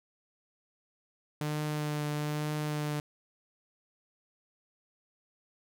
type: tone with vibrato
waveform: sawtooth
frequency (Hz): 150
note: D3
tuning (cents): +37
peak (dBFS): -27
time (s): 1.41-3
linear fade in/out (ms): 2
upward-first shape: triangle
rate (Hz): 1.1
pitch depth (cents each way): 18
effects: none